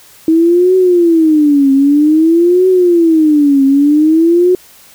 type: tone with vibrato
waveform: sine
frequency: 318.2 Hz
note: D#4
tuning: 39 cents sharp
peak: -5 dBFS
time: 0.28-4.55 s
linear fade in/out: 2 ms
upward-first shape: triangle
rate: 0.52 Hz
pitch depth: 290 cents each way
effects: white hiss -41 dBFS RMS until 4.94 s

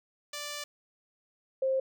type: tone pair in turn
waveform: 5% pulse / sine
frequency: 587.3 / 529.3 Hz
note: D5 / C5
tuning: 0 / +20 cents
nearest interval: major second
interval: 180 cents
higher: first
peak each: -25 dBFS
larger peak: neither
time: 0.33-0.64 / 1.62-1.8 s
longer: first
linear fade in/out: 5 ms
effects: none

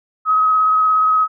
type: tone with vibrato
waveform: sine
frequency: 1271 Hz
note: D#6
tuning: 36 cents sharp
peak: -11 dBFS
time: 0.25-1.28 s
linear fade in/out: 50 ms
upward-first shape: sine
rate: 17 Hz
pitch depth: 11 cents each way
effects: none

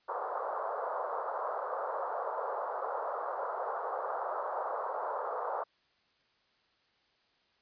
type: band-pass noise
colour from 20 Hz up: pink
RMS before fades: -36 dBFS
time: 0.08-5.64 s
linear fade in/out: 10 ms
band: 480 to 1300 Hz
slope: 48 dB/octave
effects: white hiss -71 dBFS RMS until 7.61 s + resampled to 11025 Hz

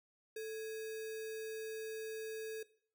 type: tone with sample-and-hold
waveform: sine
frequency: 440 Hz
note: A4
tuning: in tune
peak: -40 dBFS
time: 0.36-2.63 s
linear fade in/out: 5 ms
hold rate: 2100 Hz
effects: noise-tail reverb RT60 0.5 s tail -18 dB re dry

